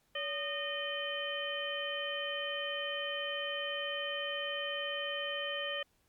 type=harmonic tone with a mistuned harmonic; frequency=614 Hz; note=D#5; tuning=23 cents flat; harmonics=1 / 2 / 3 / 4 / 5; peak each=-39 / -45 / -40 / -45 / -38 dBFS; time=0.15-5.83 s; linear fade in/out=5 ms; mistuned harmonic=1; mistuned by=-130 cents; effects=pink hiss -73 dBFS RMS until 6.08 s + MP3 96 kbps